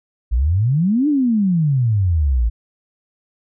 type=exponential two-way sweep; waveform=sine; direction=up then down; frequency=53.5 to 306.4 to 53.6 Hz; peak=-13 dBFS; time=0.31-2.5 s; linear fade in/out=20 ms; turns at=1.08 s; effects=none